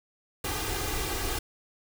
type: noise with comb filter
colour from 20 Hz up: pink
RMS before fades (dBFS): -31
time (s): 0.44-1.39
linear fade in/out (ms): 5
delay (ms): 2.5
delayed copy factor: +0.75
effects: none